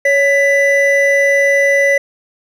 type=tone pair together; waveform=triangle; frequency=558.4 / 1990 Hz; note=C#5 / B6; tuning=+13 / +13 cents; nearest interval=octave + minor seventh; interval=2200 cents; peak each=-10 dBFS; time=0.05-1.98 s; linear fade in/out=5 ms; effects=none